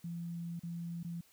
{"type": "tone with dropouts", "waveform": "sine", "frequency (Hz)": 170, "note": "F3", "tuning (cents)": -46, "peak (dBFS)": -38, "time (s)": [0.04, 1.21], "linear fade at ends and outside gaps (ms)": 5, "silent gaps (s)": [[0.595, 0.633], [1.031, 1.046]], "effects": ["white hiss -66 dBFS RMS until 1.32 s"]}